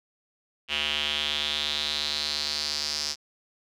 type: tone with band-pass filter sweep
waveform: square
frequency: 74.3 Hz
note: D2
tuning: 21 cents sharp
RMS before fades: -29 dBFS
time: 0.68-3.16 s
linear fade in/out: 50 ms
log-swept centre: 2900 to 5200 Hz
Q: 5.1
effects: none